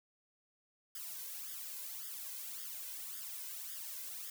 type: noise with flanger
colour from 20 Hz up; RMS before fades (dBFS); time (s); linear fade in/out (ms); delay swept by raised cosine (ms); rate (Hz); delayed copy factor
blue; -45; 0.95-4.3; 2; 0.59 to 1.99; 1.8; +0.85
effects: none